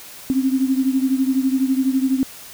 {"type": "beating tone pair", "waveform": "sine", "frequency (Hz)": [261.6, 273.6], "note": ["C4", "C#4"], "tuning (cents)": [0, -23], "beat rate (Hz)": 12, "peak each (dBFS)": [-17, -21], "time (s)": [0.3, 2.23], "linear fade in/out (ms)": 0, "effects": ["white hiss -39 dBFS RMS until 2.53 s"]}